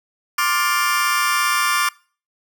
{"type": "chord", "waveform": "sawtooth", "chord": "D minor seventh", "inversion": "third", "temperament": "just", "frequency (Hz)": [1057.2, 1174.7, 1409.6, 1762], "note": ["C6", "D6", "F6", "A6"], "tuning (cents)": [18, 0, 16, 2], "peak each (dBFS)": [-20, -16, -19, -21], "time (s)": [0.38, 1.89], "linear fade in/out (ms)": 5, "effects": ["noise-tail reverb RT60 0.4 s tail -23 dB re dry"]}